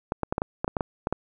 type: clicks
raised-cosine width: 1 ms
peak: -11 dBFS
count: 11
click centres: 0.121 / 0.233 / 0.325 / 0.381 / 0.419 / 0.645 / 0.679 / 0.768 / 0.808 / 1.071 / 1.126 s
effects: none